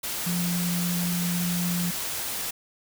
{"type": "tone in noise", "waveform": "sine", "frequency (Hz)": 175.3, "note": "F3", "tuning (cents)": 7, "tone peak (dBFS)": -25, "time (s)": [0.26, 1.91], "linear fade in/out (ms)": 10, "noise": "white", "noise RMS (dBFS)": -31, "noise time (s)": [0.03, 2.51], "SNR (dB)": 3, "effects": []}